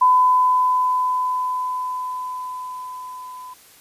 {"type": "tone with level ramp", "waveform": "sine", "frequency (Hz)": 1007, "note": "B5", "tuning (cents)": 33, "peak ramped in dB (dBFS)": [-10, -34], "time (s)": [0.01, 3.54], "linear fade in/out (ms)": 10, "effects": ["white hiss -49 dBFS RMS until 3.8 s", "resampled to 32000 Hz"]}